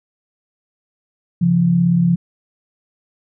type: tone pair together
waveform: sine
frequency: 135.9 / 173.02 Hz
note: C#3 / F3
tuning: -34 / -16 cents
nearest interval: major third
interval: 418 cents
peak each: -19 / -12 dBFS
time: 1.41-2.16 s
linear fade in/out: 10 ms
effects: none